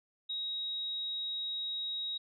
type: tone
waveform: sine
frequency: 3800 Hz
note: A#7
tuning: 33 cents sharp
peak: -34 dBFS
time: 0.29-2.18 s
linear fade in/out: 10 ms
effects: none